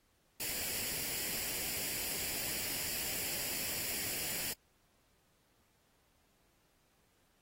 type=noise with comb filter; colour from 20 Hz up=white; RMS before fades=-38 dBFS; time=0.4-4.53 s; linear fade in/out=2 ms; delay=0.4 ms; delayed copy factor=+0.6; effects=pink hiss -73 dBFS RMS until 7.41 s + AAC 48 kbps